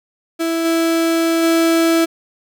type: tone with level steps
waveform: 35% pulse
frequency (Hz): 329.9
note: E4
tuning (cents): +1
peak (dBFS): -15 / -12 / -10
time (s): 0.39-2.06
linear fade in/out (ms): 20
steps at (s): 0.64 / 1.42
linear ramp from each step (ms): 20
effects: none